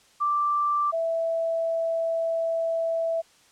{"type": "tone pair in turn", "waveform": "sine", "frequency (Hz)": [1175, 659.4], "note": ["D6", "E5"], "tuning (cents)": [1, 0], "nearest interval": "minor seventh", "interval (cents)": 1001, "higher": "first", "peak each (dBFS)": [-21, -23], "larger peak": "first", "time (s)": [[0.2, 0.92], [0.92, 3.22]], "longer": "second", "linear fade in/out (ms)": 20, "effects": ["white hiss -58 dBFS RMS until 3.51 s", "low-pass 8000 Hz 12 dB/octave"]}